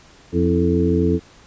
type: harmonic tone with a mistuned harmonic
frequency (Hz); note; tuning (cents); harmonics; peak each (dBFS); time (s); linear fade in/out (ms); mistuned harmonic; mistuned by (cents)
87.31; F2; 0; 1 / 2 / 3 / 4 / 5; -21 / -21 / -21 / -21 / -21; 0.32-1.2; 50; 4; -88
effects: pink hiss -48 dBFS RMS until 1.46 s + resampled to 16000 Hz